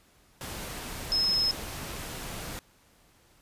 sine tone in noise, 5170 Hz, E8, 34 cents flat, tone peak -23 dBFS, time 1.12-1.51 s, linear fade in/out 0 ms, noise pink, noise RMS -38 dBFS, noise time 0.41-2.59 s, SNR +12 dB, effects pink hiss -62 dBFS RMS until 3.41 s + resampled to 32000 Hz

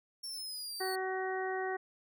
sawtooth exponential sweep, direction down, 5490 to 4411 Hz, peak -37 dBFS, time 0.23-0.96 s, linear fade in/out 10 ms
harmonic tone, 376.6 Hz, F#4, 31 cents sharp, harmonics 1 / 2 / 3 / 4 / 5, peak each -36 / -38 / -46 / -44 / -41 dBFS, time 0.8-1.77 s, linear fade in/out 10 ms
effects none

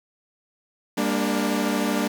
sawtooth chord, G minor, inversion none, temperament equal with one note detuned, 200.3 / 233.1 / 293.7 Hz, G3 / Bb3 / D4, +38 / 0 / 0 cents, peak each -22 dBFS, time 0.97-2.08 s, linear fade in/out 10 ms, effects 7-bit

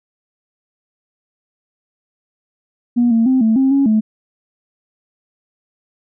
sine tone with pitch steps, 240.5 / 227.7 / 260.2 / 221.9 / 266.5 / 276.3 / 217 Hz, B3 / A#3 / C4 / A3 / C4 / C#4 / A3, -46 / -40 / -9 / +15 / +32 / -6 / -24 cents, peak -9 dBFS, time 2.96-4.01 s, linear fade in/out 20 ms, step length 150 ms, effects tanh soft clip ceiling -6 dBFS

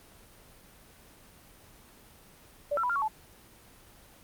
sine tone with pitch steps, 580 / 1347 / 987 / 1393 / 1117 / 868 Hz, D5 / E6 / B5 / F6 / C#6 / A5, -22 / +37 / -1 / -5 / +13 / -24 cents, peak -26 dBFS, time 2.71-3.082 s, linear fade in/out 10 ms, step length 62 ms, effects pink hiss -55 dBFS RMS until 4.23 s + Opus 24 kbps

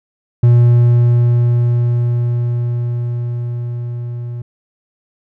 triangle tone with level ramp, 120 Hz, B2, 49 cents flat, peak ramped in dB -3 to -20 dBFS, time 0.43-4.42 s, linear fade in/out 5 ms, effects none

